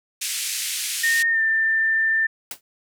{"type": "band-pass noise", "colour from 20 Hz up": "white", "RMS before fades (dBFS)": -27, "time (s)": [0.21, 1.23], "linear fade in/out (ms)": 10, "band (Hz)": [2000, 11000], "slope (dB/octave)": 24}
{"type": "tone with pitch glide", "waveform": "sine", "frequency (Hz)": [1838, 1786.7], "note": ["A#6", "A6"], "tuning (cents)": [-25, 26], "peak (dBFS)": -17, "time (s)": [1.03, 2.27], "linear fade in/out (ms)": 10, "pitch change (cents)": -49, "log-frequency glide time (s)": [1.29, 1.41]}
{"type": "noise with exponential decay", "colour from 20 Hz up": "white", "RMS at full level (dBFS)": -27, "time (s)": [2.51, 2.61], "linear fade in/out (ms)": 2, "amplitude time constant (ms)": 20}
{"effects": []}